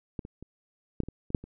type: clicks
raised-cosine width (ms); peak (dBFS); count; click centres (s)
3; -20 / -28 / -30 / -14 / -24 / -25 / -28 / -9 / -30; 9; 0.192 / 0.251 / 0.426 / 1.003 / 1.035 / 1.086 / 1.304 / 1.348 / 1.44
effects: none